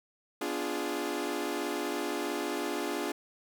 sawtooth chord, B diminished seventh, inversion none, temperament equal with one note detuned, 250.7 / 293.7 / 349.2 / 415.3 Hz, B3 / D4 / F4 / Ab4, +26 / 0 / 0 / 0 cents, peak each -37 / -32 / -32 / -33 dBFS, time 0.41-3.12 s, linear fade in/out 5 ms, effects none

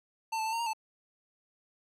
square tone with pitch steps, 895 / 878 / 887 / 919 / 935 / 879 Hz, A5 / A5 / A5 / A#5 / A#5 / A5, +29 / -4 / +14 / -25 / +5 / -2 cents, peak -31 dBFS, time 0.32-0.734 s, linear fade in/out 10 ms, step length 69 ms, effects low-pass 11000 Hz 12 dB/octave

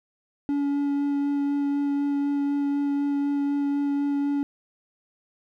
triangle tone with vibrato, 284 Hz, C#4, 42 cents sharp, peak -20 dBFS, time 0.49-4.43 s, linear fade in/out 0 ms, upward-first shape sine, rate 4 Hz, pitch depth 9 cents each way, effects none

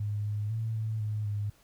sine tone with pitch steps, 104 / 104.6 / 112 / 110 / 106.4 / 103.3 Hz, G#2 / G#2 / A2 / A2 / G#2 / G#2, +3 / +13 / +31 / 0 / +42 / -9 cents, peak -29 dBFS, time 0-1.5 s, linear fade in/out 5 ms, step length 250 ms, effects pink hiss -63 dBFS RMS until 1.63 s

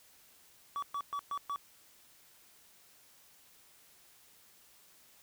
triangle tone bursts, 1142 Hz, D6, 49 cents flat, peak -32 dBFS, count 5, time 0.76-1.56 s, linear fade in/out 0 ms, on 64 ms, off 120 ms, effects white hiss -62 dBFS RMS until 5.22 s

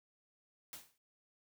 white noise with exponential decay, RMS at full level -45 dBFS, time 0.73-0.98 s, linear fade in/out 1 ms, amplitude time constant 53 ms, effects none

